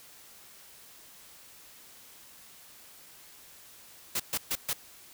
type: noise bursts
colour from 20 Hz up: white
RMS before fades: -30 dBFS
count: 4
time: 4.15-4.732 s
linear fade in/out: 5 ms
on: 48 ms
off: 130 ms
effects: white hiss -53 dBFS RMS until 5.13 s